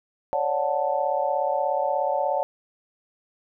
sine chord, D major seventh, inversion third, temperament just, 550.6 / 587.3 / 734.2 / 881 Hz, C#5 / D5 / F#5 / A5, -12 / 0 / -14 / +2 cents, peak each -27 dBFS, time 0.33-2.43 s, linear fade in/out 0 ms, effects none

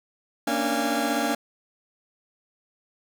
30% pulse tone cluster, 234 / 279.9 / 295.4 / 689 / 819 Hz, A#3 / C#4 / D4 / F5 / G#5, +7 / +17 / +10 / -24 / -24 cents, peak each -27 dBFS, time 0.47-1.35 s, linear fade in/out 5 ms, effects none

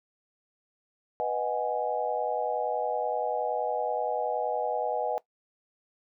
sine chord, G# minor seventh, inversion first, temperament equal, 493.9 / 622.3 / 740 / 830.6 Hz, B4 / D#5 / F#5 / G#5, 0 / 0 / 0 / 0 cents, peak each -32 dBFS, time 1.2-5.18 s, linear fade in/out 0 ms, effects noise-tail reverb RT60 0.1 s tail -19 dB re dry

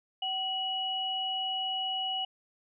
sine tone pair together, 759.2 / 2925 Hz, F#5 / F#7, +44 / -21 cents, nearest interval octave + major seventh, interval 2335 cents, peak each -35 / -31 dBFS, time 0.22-2.25 s, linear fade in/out 5 ms, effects none

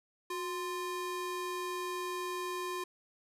square ring-modulated tone, 702 Hz, F5, 9 cents sharp, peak -33 dBFS, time 0.3-2.84 s, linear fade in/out 5 ms, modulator 338 Hz, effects resampled to 32000 Hz

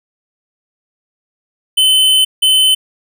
square tone bursts at uneven times, 3047 Hz, G7, 50 cents flat, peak -8 dBFS, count 2, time 1.77-2.25 / 2.42-2.75 s, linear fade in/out 10 ms, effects none

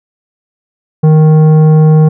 sine tone with tanh clipping, 155.56 Hz, D#3, in tune, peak -4 dBFS, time 1.03-2.09 s, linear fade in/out 10 ms, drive 11 dB, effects none

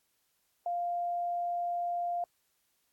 sine tone, 698.5 Hz, F5, in tune, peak -30 dBFS, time 0.66-2.24 s, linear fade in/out 2 ms, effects white hiss -75 dBFS RMS until 2.92 s + AAC 64 kbps

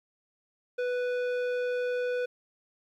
square tone with low-pass filter, 494.4 Hz, B4, 2 cents sharp, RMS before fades -30 dBFS, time 0.78-2.26 s, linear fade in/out 10 ms, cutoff 2300 Hz, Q 0.69, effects 11-bit

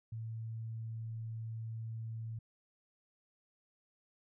sine tone, 112.6 Hz, A2, 40 cents sharp, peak -39 dBFS, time 0.12-2.39 s, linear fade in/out 5 ms, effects none

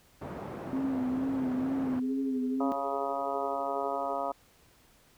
pink band-pass noise, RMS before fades -40 dBFS, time 0.21-2 s, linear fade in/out 10 ms, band 140 to 910 Hz, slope 12 dB/octave
sine tone with vibrato, 261.6 Hz, C4, in tune, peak -28 dBFS, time 0.73-2.72 s, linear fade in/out 0 ms, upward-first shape sine, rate 2.2 Hz, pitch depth 54 cents each way
sine tone with tremolo, 413.4 Hz, G#4, 8 cents flat, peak -36 dBFS, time 2.01-4.18 s, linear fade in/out 50 ms, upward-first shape sine, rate 12 Hz, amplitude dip 65%
harmonic tone, 138.59 Hz, C#3, in tune, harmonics 2 / 3 / 4 / 5 / 6 / 7 / 8 / 9, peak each -43 / -44 / -36 / -34 / -41 / -37 / -45 / -38 dBFS, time 2.6-4.32 s, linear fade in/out 5 ms
effects pink hiss -62 dBFS RMS until 5.17 s

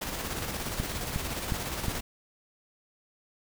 pink noise with tremolo, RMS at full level -33 dBFS, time 0.01-2.01 s, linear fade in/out 10 ms, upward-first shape square, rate 17 Hz, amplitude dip 35%
click train, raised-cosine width 5 ms, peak -17 dBFS, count 4, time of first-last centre 0.8-1.883 s, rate 2.77 Hz
effects none

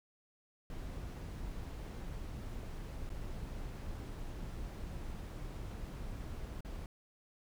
brown noise with dropouts, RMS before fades -43 dBFS, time 0.7-6.86 s, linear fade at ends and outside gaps 1 ms, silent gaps 3.093-3.101 / 6.607-6.648 s, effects none

